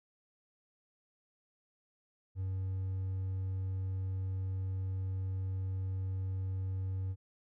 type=tone with hard clipping; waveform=triangle; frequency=94.7 Hz; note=F#2; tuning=41 cents sharp; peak=-34 dBFS; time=2.35-7.16 s; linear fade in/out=50 ms; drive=5 dB; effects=none